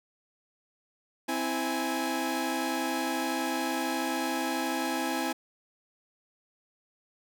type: tone cluster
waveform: sawtooth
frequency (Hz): 260.2 / 327.4 / 832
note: C4 / E4 / G#5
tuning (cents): -9 / -12 / +3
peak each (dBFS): -29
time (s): 1.28-5.33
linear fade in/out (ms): 10
effects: none